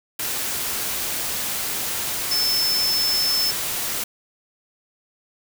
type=tone in noise; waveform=sine; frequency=5274 Hz; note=E8; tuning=in tune; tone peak=-19 dBFS; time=2.31-3.51 s; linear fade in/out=5 ms; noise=white; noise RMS=-26 dBFS; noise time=0.19-4.04 s; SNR=+4 dB; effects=none